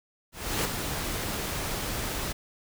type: noise with ADSR envelope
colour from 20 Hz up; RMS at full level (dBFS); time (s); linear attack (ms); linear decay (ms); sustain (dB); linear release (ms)
pink; -26; 0.32-2.33; 330; 6; -6; 13
effects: none